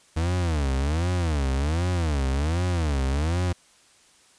40% pulse tone with vibrato, 77.5 Hz, D#2, 6 cents flat, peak -21 dBFS, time 0.16-3.53 s, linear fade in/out 10 ms, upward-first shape sine, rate 1.3 Hz, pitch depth 270 cents each way, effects white hiss -57 dBFS RMS until 4.38 s + resampled to 22050 Hz

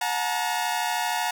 sawtooth tone cluster, 725 / 864 / 937 Hz, F#5 / A5 / A#5, -35 / -32 / +9 cents, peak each -25 dBFS, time 0.01-1.31 s, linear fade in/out 5 ms, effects none

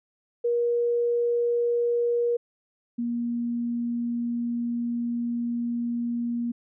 sine tone pair in turn, 475.7 / 237.2 Hz, A#4 / A#3, +35 / +30 cents, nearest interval octave, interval 1205 cents, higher first, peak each -21 / -25 dBFS, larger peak first, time 0.44-2.37 / 2.98-6.52 s, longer second, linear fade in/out 10 ms, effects none

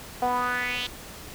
sawtooth tone with band-pass filter sweep, 246.9 Hz, B3, in tune, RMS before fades -27 dBFS, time 0.22-0.87 s, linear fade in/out 5 ms, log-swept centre 720 to 3500 Hz, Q 4.3, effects pink hiss -42 dBFS RMS until 1.34 s

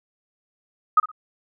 sine tone with echo, 1257 Hz, D#6, 17 cents sharp, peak -10 dBFS, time 0.97-1 s, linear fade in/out 5 ms, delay 58 ms, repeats 2, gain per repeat -14 dB, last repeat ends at 1.116 s, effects none

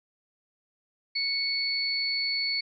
sine tone pair together, 2217 / 4434 Hz, C#7 / C#8, 0 / 0 cents, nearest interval octave, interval 1200 cents, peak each -31 / -27 dBFS, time 1.15-2.61 s, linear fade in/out 10 ms, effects none

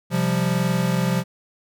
square chord, C suspended fourth, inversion none, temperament equal, 130.81 / 174.61 / 196 Hz, C3 / F3 / G3, 0 / 0 / 0 cents, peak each -25 / -22 / -27 dBFS, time 0.1-1.24 s, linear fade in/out 50 ms, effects none

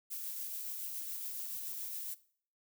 violet noise with tremolo, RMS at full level -40 dBFS, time 0.1-2.15 s, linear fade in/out 20 ms, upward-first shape triangle, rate 7.1 Hz, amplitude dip 30%, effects noise-tail reverb RT60 0.5 s tail -18 dB re dry

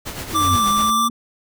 sine tone with exponential growth, 93.2 Hz, F#2, 13 cents sharp, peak -16 dBFS, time 0.05-0.56 s, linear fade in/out 5 ms, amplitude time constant 110 ms
pink noise with tremolo, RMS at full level -28 dBFS, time 0.05-0.91 s, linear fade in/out 20 ms, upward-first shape sine, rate 8.3 Hz, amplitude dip 55%
sine linear two-way sweep, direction down then up, 329.6 to 203.9 to 235.7 Hz, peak -25 dBFS, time 0.33-1.1 s, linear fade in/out 2 ms, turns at 0.66 s
square tone, 1174.7 Hz, D6, in tune, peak -16 dBFS, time 0.34-1.09 s, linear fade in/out 20 ms
effects none

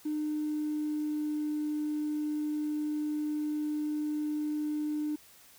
triangle tone with pitch glide, 303.3 to 301 Hz, D#4 to D4, -44 to +43 cents, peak -26 dBFS, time 0.05-5.16 s, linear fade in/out 10 ms, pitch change -13 cents, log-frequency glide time 0.18-1.45 s, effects tanh soft clip ceiling -27 dBFS + white hiss -57 dBFS RMS until 5.58 s

